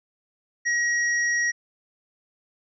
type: tone pair together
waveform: sine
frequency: 1900 / 5694 Hz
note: A#6 / F8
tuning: +33 / +33 cents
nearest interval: octave + perfect fifth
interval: 1900 cents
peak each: -21 / -30 dBFS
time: 0.65-1.52 s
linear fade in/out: 20 ms
effects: none